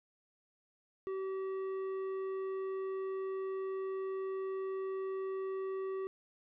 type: tone with tanh clipping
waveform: sine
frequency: 383 Hz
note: G4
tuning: 40 cents flat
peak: -37 dBFS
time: 1.07-6.07 s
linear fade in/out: 0 ms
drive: 9 dB
effects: none